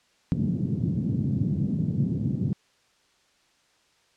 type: band-pass noise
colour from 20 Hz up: white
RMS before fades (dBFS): -26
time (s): 0.32-2.53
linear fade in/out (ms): 0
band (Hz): 110 to 210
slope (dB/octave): 24
effects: white hiss -64 dBFS RMS until 4.16 s + low-pass 6000 Hz 12 dB/octave